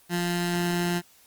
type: tone with notch filter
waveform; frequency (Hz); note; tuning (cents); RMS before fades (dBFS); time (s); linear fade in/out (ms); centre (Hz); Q
15% pulse; 174.61; F3; 0; -26; 0.09-1.02; 50; 530; 1.3
effects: white hiss -57 dBFS RMS until 1.26 s + Opus 24 kbps